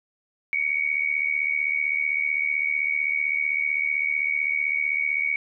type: tone with amplitude modulation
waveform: sine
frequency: 2244 Hz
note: C#7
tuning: 21 cents sharp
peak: -18 dBFS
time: 0.53-5.36 s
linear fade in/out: 0 ms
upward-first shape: sine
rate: 75.7 Hz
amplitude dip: 80%
effects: none